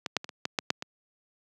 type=clicks; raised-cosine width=0.2 ms; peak=-13 / -7 / -21 / -23 / -12 / -8 / -7 / -17 dBFS; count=8; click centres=0.062 / 0.167 / 0.244 / 0.292 / 0.454 / 0.588 / 0.704 / 0.824 s; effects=high-pass 150 Hz 12 dB/octave